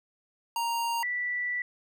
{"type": "tone pair in turn", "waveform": ["square", "sine"], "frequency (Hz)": [932.3, 1965.2], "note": ["A#5", "B6"], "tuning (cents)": [0, -9], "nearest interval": "octave + minor second", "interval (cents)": 1291, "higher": "second", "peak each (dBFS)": -28, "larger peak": "neither", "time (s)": [[0.56, 1.03], [1.03, 1.62]], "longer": "second", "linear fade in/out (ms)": 2, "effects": []}